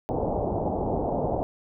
white low-pass noise, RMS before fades -27 dBFS, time 0.09-1.43 s, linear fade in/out 0 ms, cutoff 820 Hz, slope 48 dB/octave, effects none

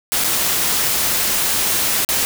white noise with dropouts, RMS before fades -18 dBFS, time 0.12-2.25 s, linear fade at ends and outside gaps 0 ms, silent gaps 0.239-0.244 / 2.048-2.089 s, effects none

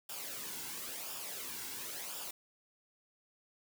white noise with flanger, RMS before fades -43 dBFS, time 0.09-2.31 s, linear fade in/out 5 ms, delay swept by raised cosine 0.48 to 1.68 ms, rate 0.96 Hz, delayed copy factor -0.6, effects none

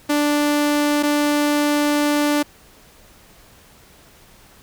sawtooth tone pair in turn, 293.7 / 293.7 Hz, D4 / D4, 0 / 0 cents, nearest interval unison, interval 0 cents, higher neither, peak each -12 dBFS, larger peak neither, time 0.09-1.03 / 1.03-2.43 s, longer second, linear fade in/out 10 ms, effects pink hiss -49 dBFS RMS until 4.62 s

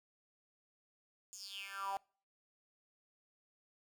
10% pulse tone with high-pass filter sweep, 197 Hz, G3, 9 cents sharp, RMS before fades -44 dBFS, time 1.33-1.97 s, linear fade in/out 0 ms, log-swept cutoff 7100 to 720 Hz, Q 7.1, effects noise-tail reverb RT60 0.4 s tail -24 dB re dry

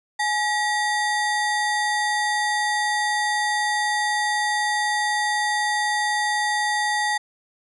square ring-modulated tone, 1378 Hz, F6, 24 cents flat, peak -18 dBFS, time 0.19-7.18 s, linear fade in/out 10 ms, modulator 538 Hz, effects resampled to 24000 Hz + 10-bit

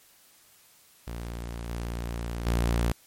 sawtooth tone with level steps, 58.27 Hz, A#1, in tune, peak -30 / -27 / -19 dBFS, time 1.07-2.92 s, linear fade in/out 5 ms, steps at 1.69 / 2.46 s, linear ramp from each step 10 ms, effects white hiss -58 dBFS RMS until 3.06 s + MP3 64 kbps

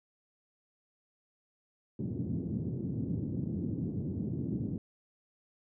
pink band-pass noise, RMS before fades -35 dBFS, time 1.99-4.78 s, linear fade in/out 2 ms, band 100 to 300 Hz, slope 24 dB/octave, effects none

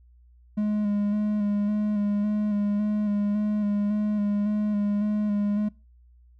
triangle tone with vibrato, 207.7 Hz, G#3, in tune, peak -20 dBFS, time 0.57-5.69 s, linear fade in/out 10 ms, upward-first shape square, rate 1.8 Hz, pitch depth 21 cents each way, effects noise-tail reverb RT60 0.3 s tail -24 dB re dry + added 60 Hz sine -52 dBFS peak until 6.39 s

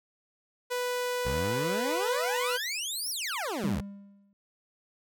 sawtooth tone, 493.9 Hz, B4, in tune, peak -25 dBFS, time 0.7-2.58 s, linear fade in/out 20 ms
20% pulse exponential two-way sweep, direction up then down, 59.3 to 5750 to 59.3 Hz, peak -26 dBFS, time 1.25-3.81 s, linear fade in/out 10 ms, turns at 3.1 s
triangle tone with exponential decay, 200 Hz, G3, 35 cents sharp, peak -23 dBFS, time 3.64-4.33 s, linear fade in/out 0 ms, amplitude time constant 150 ms
effects none

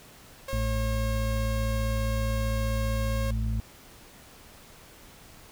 sawtooth tone, 541 Hz, C#5, 42 cents flat, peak -29 dBFS, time 0.48-3.31 s, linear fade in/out 5 ms
harmonic tone, 55.2 Hz, A1, 6 cents sharp, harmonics 1 / 2 / 4, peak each -27 / -30 / -36 dBFS, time 0.53-3.6 s, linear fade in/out 0 ms
effects pink hiss -51 dBFS RMS until 5.51 s

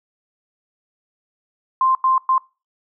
sine tone bursts at uneven times, 1046.5 Hz, C6, in tune, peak -13 dBFS, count 3, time 1.81-1.95 / 2.04-2.18 / 2.29-2.38 s, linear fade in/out 2 ms, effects noise-tail reverb RT60 0.3 s tail -24 dB re dry

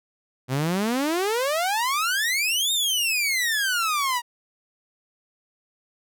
sawtooth exponential two-way sweep, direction up then down, 123.6 to 3729 to 937 Hz, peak -18 dBFS, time 0.48-4.22 s, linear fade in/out 50 ms, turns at 2.72 s, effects none

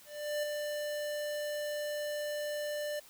square tone with ADSR envelope, 593 Hz, D5, 17 cents sharp, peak -31 dBFS, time 0.05-3 s, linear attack 380 ms, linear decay 6 ms, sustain -4 dB, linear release 11 ms, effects white hiss -57 dBFS RMS until 3.09 s

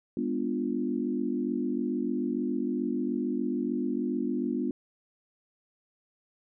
sine chord, G# diminished seventh, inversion none, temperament equal with one note detuned, 203.8 / 246.9 / 293.7 / 349.2 Hz, G#3 / B3 / D4 / F4, -32 / 0 / 0 / 0 cents, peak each -35 / -30 / -33 / -34 dBFS, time 0.17-4.71 s, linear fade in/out 2 ms, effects none

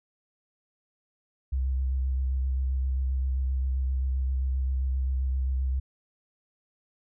sine tone with vibrato, 65.41 Hz, C2, in tune, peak -24 dBFS, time 1.52-5.8 s, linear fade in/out 10 ms, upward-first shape square, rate 7.6 Hz, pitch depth 19 cents each way, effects none

